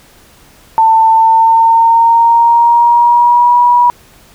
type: tone with pitch glide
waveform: sine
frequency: 893 to 968.2 Hz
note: A5 to B5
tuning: +25 to -35 cents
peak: -4 dBFS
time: 0.78-3.9 s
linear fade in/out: 0 ms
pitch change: +140 cents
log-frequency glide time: 1.1-3.56 s
effects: pink hiss -43 dBFS RMS until 4.34 s